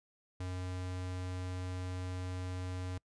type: tone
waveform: square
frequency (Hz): 91.5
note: F#2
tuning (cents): -19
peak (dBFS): -38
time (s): 0.4-2.98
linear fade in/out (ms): 5
effects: noise-tail reverb RT60 0.1 s tail -26 dB re dry + resampled to 22050 Hz